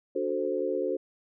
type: chord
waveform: sine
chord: D dominant seventh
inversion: none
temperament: equal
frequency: 293.7 / 370 / 440 / 523.3 Hz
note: D4 / F#4 / A4 / C5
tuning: 0 / 0 / 0 / 0 cents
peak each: -35 / -31 / -32 / -31 dBFS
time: 0.15-0.97 s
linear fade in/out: 10 ms
effects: none